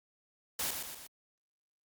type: noise with echo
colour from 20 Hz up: white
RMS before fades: -34 dBFS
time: 0.59-0.71 s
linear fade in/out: 5 ms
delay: 120 ms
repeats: 3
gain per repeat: -5 dB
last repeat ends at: 1.07 s
effects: Opus 48 kbps